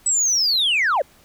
sine linear sweep, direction down, 8000 to 480 Hz, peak -14 dBFS, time 0.06-1.02 s, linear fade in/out 5 ms, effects tanh soft clip ceiling -14 dBFS + pink hiss -53 dBFS RMS until 1.24 s

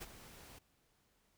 pink noise with ADSR envelope, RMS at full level -44 dBFS, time 0-0.59 s, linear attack 22 ms, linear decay 30 ms, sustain -12 dB, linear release 9 ms, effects pink hiss -75 dBFS RMS until 1.37 s

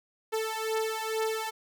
sawtooth beating tone pair, 440 / 442.2 Hz, A4 / A4, 0 / +9 cents, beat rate 2.2 Hz, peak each -28 dBFS, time 0.32-1.51 s, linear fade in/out 20 ms, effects none

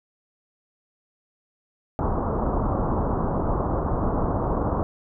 pink low-pass noise, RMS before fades -24 dBFS, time 1.99-4.83 s, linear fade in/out 0 ms, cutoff 1200 Hz, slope 48 dB/octave, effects none

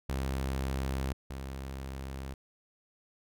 sawtooth tone pair in turn, 66.6 / 66.94 Hz, C2 / C2, +31 / +40 cents, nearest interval unison, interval 9 cents, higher second, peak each -27 / -34 dBFS, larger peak first, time 0.09-1.13 / 1.3-2.34 s, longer neither, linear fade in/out 5 ms, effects none

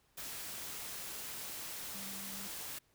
sine tone in noise, 196 Hz, G3, in tune, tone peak -50 dBFS, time 1.94-2.48 s, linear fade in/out 10 ms, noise white, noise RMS -44 dBFS, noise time 0.17-2.79 s, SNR -9 dB, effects pink hiss -72 dBFS RMS until 2.94 s

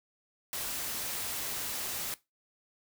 white noise, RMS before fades -36 dBFS, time 0.53-2.14 s, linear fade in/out 0 ms, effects noise-tail reverb RT60 0.2 s tail -18 dB re dry

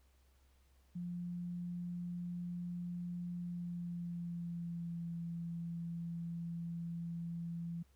sine tone with pitch glide, 175.3 to 168.94 Hz, F3 to E3, +7 to +43 cents, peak -39 dBFS, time 0.95-7.83 s, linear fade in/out 10 ms, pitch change -64 cents, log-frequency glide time 3.34-5.08 s, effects added 66 Hz sine -66 dBFS peak until 7.95 s + pink hiss -75 dBFS RMS until 7.95 s

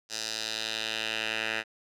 10% pulse tone with band-pass filter sweep, 110.6 Hz, A2, 9 cents sharp, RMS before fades -33 dBFS, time 0.09-1.64 s, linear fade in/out 50 ms, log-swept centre 5400 to 2200 Hz, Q 2.1, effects none

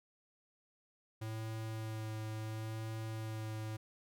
square tone with vibrato, 110 Hz, A2, in tune, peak -40 dBFS, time 1.21-3.77 s, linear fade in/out 10 ms, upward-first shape sine, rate 0.72 Hz, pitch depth 15 cents each way, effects none

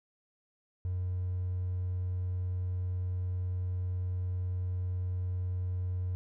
triangle tone with hard clipping, 91 Hz, F#2, 28 cents flat, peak -31 dBFS, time 0.85-6.15 s, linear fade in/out 0 ms, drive 4 dB, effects none

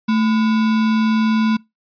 sine tone with sample-and-hold, 220 Hz, A3, in tune, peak -13 dBFS, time 0.08-1.57 s, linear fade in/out 10 ms, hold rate 1225 Hz, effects noise-tail reverb RT60 0.2 s tail -24 dB re dry + resampled to 11025 Hz

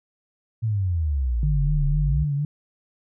sine exponential two-way sweep, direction down then up, 116 to 36.71 to 68 Hz, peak -20 dBFS, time 0.62-2.25 s, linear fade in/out 20 ms, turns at 1.86 s
sine tone with vibrato, 145.8 Hz, D3, 12 cents flat, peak -21 dBFS, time 1.43-2.45 s, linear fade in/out 2 ms, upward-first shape triangle, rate 4.1 Hz, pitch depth 74 cents each way
effects none

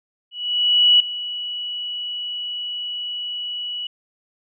sine tone with ADSR envelope, 2938 Hz, F#7, 13 cents flat, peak -9 dBFS, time 0.31-3.87 s, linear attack 690 ms, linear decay 4 ms, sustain -16 dB, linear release 3 ms, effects none

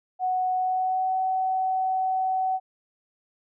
sine tone with pitch glide, 740 to 753.8 Hz, F#5 to F#5, 0 to +32 cents, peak -22 dBFS, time 0.19-2.6 s, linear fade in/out 50 ms, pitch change +32 cents, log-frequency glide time 0.55-1.18 s, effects none

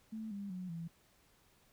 sine tone with pitch steps, 220 / 200.6 / 182.87 / 166.73 Hz, A3 / G3 / F#3 / E3, 0 / +40 / -20 / +20 cents, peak -40 dBFS, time 0.12-0.88 s, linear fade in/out 10 ms, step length 190 ms, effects pink hiss -69 dBFS RMS until 1.72 s

